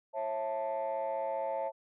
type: chord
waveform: sine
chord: A major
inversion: first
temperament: equal with one note detuned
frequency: 543.9 / 659.3 / 880 Hz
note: C#5 / E5 / A5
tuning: -33 / 0 / 0 cents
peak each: -34 / -35 / -35 dBFS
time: 0.13-1.72 s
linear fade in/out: 50 ms
effects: tanh soft clip ceiling -27 dBFS